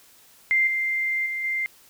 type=tone with level steps; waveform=sine; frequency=2093 Hz; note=C7; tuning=in tune; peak=-17 / -22 / -26 / -23 dBFS; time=0.51-1.66 s; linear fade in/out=0 ms; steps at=0.67 / 1.26 / 1.44 s; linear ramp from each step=2 ms; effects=white hiss -54 dBFS RMS until 1.89 s